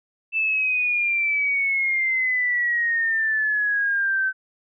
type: exponential sweep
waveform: sine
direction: down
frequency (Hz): 2652 to 1531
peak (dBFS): -19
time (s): 0.32-4.33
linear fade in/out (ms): 50
effects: none